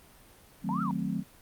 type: chord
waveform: sine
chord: D# diminished seventh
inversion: none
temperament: equal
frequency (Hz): 155.56 / 185 / 220 / 261.6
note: D#3 / F#3 / A3 / C4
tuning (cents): 0 / 0 / 0 / 0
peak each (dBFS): -37 / -32 / -34 / -36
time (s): 0.62-1.24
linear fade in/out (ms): 50
type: exponential two-way sweep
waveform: sine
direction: up then down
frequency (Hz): 855 to 1396.9 to 906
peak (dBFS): -32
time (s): 0.69-0.91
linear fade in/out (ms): 0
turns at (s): 0.82
effects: pink hiss -56 dBFS RMS until 1.41 s + Opus 32 kbps